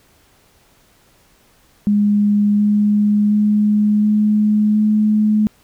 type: tone with pitch steps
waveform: sine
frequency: 206.2 / 207.9 / 209.6 / 211.3 / 213 Hz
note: G#3 / G#3 / G#3 / G#3 / G#3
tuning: -12 / +2 / +16 / +30 / +44 cents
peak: -11 dBFS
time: 1.87-5.47 s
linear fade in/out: 0 ms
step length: 720 ms
effects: pink hiss -54 dBFS RMS until 5.63 s